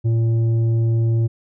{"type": "tone with tanh clipping", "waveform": "triangle", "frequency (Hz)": 114.4, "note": "A#2", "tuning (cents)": -32, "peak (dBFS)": -16, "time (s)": [0.04, 1.28], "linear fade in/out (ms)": 20, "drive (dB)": 11, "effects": []}